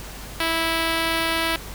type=tone with notch filter; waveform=5% pulse; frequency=328.1 Hz; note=E4; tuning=8 cents flat; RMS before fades=-23 dBFS; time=0.4-1.56 s; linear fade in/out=2 ms; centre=7800 Hz; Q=1.5; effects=added 50 Hz sine -38 dBFS peak until 1.74 s + pink hiss -38 dBFS RMS until 1.74 s